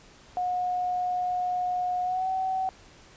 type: tone with pitch glide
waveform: sine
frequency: 724 to 756.5 Hz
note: F#5 to F#5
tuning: -38 to +38 cents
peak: -25 dBFS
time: 0.37-2.69 s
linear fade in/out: 0 ms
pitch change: +76 cents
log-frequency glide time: 2.03-2.28 s
effects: pink hiss -53 dBFS RMS until 3.16 s + resampled to 16000 Hz